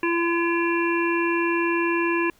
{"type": "harmonic tone", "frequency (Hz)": 340, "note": "F4", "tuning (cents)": -46, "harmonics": [1, 3, 5, 7, 8], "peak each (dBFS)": [-22, -27, -29, -30, -31], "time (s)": [0.03, 2.3], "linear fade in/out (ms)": 2, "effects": ["pink hiss -59 dBFS RMS until 2.39 s"]}